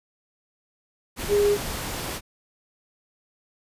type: tone in noise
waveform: sine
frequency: 409.5 Hz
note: G#4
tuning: 24 cents flat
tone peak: -17 dBFS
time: 1.28-1.58 s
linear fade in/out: 50 ms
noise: pink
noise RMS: -31 dBFS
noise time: 1.16-2.21 s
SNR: +11 dB
effects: resampled to 32000 Hz